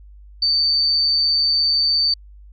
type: tone with amplitude modulation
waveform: sine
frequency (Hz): 4573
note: D8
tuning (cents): -47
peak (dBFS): -13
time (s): 0.42-2.14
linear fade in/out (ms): 5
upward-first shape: sine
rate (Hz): 157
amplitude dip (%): 35
effects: added 50 Hz sine -40 dBFS peak until 2.52 s